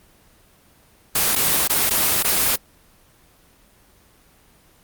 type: noise with dropouts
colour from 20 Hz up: white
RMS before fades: -18 dBFS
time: 1.15-2.56 s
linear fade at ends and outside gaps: 5 ms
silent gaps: 1.353-1.36 / 1.676-1.696 / 1.896-1.906 / 2.227-2.244 s
effects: pink hiss -54 dBFS RMS until 4.83 s + Opus 24 kbps